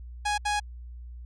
sawtooth tone bursts at uneven times, 830.6 Hz, G#5, in tune, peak -21 dBFS, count 2, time 0.25-0.38 / 0.45-0.6 s, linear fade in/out 10 ms, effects added 60 Hz sine -39 dBFS peak until 1.25 s + resampled to 22050 Hz

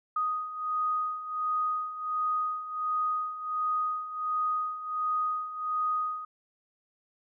sine beating tone pair, 1244.5 / 1245.9 Hz, D#6 / D#6, 0 / +2 cents, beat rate 1.4 Hz, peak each -34 / -29 dBFS, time 0.16-6.25 s, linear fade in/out 5 ms, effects none

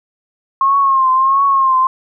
sine tone with vibrato, 1074 Hz, C6, 45 cents sharp, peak -9 dBFS, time 0.61-1.87 s, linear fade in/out 2 ms, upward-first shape triangle, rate 1.5 Hz, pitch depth 70 cents each way, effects none

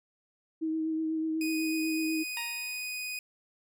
sine tone with vibrato, 318.1 Hz, D#4, 38 cents sharp, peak -28 dBFS, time 0.61-2.24 s, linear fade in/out 20 ms, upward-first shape triangle, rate 8.1 Hz, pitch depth 22 cents each way
sawtooth tone, 2489 Hz, D#7, in tune, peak -31 dBFS, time 1.41-3.19 s, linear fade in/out 2 ms
15% pulse tone with exponential decay, 938 Hz, A#5, 11 cents sharp, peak -28 dBFS, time 2.37-2.97 s, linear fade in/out 1 ms, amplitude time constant 130 ms
effects none

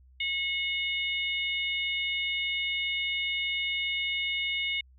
harmonic tone, 727 Hz, F#5, 31 cents flat, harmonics 3 / 4 / 5, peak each -30 / -33 / -35 dBFS, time 0.2-4.81 s, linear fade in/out 5 ms, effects added 64 Hz sine -54 dBFS peak until 4.98 s

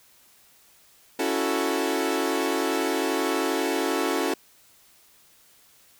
sawtooth chord, F# minor seventh, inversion second, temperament equal, 277.2 / 329.6 / 370 / 440 Hz, C#4 / E4 / F#4 / A4, 0 / 0 / 0 / 0 cents, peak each -25 dBFS, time 1.19-4.34 s, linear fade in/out 5 ms, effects white hiss -57 dBFS RMS until 5.99 s

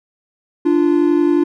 triangle tone pair together, 294.2 / 345.5 Hz, D4 / F4, +3 / -19 cents, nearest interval minor third, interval 278 cents, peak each -12 dBFS, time 0.65-1.44 s, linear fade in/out 10 ms, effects none

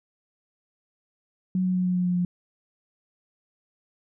sine tone with pitch steps, 185 / 183.72 / 182.45 / 181.19 / 179.94 / 178.7 / 177.46 Hz, F#3 / F#3 / F#3 / F#3 / F#3 / F3 / F3, 0 / -12 / -24 / -36 / -48 / +40 / +28 cents, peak -21 dBFS, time 1.55-2.25 s, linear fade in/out 2 ms, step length 100 ms, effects none

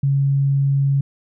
sine tone, 138.59 Hz, C#3, in tune, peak -14 dBFS, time 0.03-1.01 s, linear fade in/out 5 ms, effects none

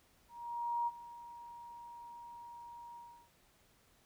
sine tone with ADSR envelope, 946 Hz, A#5, 25 cents sharp, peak -31 dBFS, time 0.28-3.3 s, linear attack 590 ms, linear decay 35 ms, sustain -17 dB, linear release 340 ms, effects pink hiss -69 dBFS RMS until 4.05 s

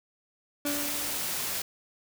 30% pulse tone with exponential decay, 290 Hz, D4, 22 cents flat, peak -26 dBFS, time 0.65-1.57 s, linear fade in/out 2 ms, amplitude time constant 200 ms
white noise, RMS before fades -32 dBFS, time 0.66-1.62 s, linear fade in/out 5 ms
effects none

